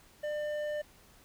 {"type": "tone with hard clipping", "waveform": "sine", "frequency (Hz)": 598, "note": "D5", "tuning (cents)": 31, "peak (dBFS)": -34, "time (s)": [0.23, 0.82], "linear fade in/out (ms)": 10, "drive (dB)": 8, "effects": ["pink hiss -60 dBFS RMS until 1.24 s"]}